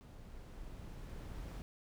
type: noise with level ramp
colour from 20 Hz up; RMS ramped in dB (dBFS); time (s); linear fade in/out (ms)
brown; -53 to -44; 0.01-1.62; 0
effects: none